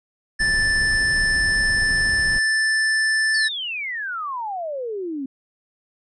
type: tone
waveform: square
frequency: 1760 Hz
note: A6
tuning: in tune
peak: -18 dBFS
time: 0.39-3.49 s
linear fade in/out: 20 ms
type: noise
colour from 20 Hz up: brown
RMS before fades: -29 dBFS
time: 0.4-2.39 s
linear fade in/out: 2 ms
type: exponential sweep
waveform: sine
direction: down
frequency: 4699 to 259.4 Hz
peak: -25 dBFS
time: 3.34-5.26 s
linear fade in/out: 5 ms
effects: resampled to 22050 Hz